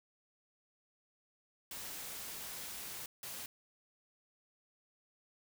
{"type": "noise bursts at uneven times", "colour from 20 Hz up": "white", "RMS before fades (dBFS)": -45, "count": 2, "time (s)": [[1.71, 3.06], [3.23, 3.46]], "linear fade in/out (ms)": 2, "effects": []}